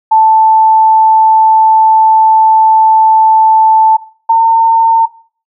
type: tone pair in turn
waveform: sine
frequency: 880 / 906.3 Hz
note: A5 / A#5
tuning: 0 / -49 cents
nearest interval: minor second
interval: 51 cents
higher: second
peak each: -3 dBFS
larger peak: neither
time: 0.11-3.97 / 4.29-5.06 s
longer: first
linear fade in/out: 10 ms
effects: noise-tail reverb RT60 0.4 s tail -17 dB re dry